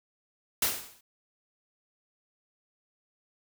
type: noise with exponential decay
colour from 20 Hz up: white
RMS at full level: -23 dBFS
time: 0.62-1.01 s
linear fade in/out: 5 ms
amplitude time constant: 83 ms
effects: none